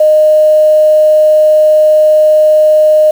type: tone with quantisation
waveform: sine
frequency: 615 Hz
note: D#5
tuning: 20 cents flat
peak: -3 dBFS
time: 0-3.11 s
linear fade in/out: 5 ms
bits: 5
effects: none